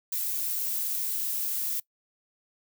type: noise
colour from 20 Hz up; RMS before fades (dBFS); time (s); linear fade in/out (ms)
violet; -30; 0.12-1.8; 5
effects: noise-tail reverb RT60 0.1 s tail -22 dB re dry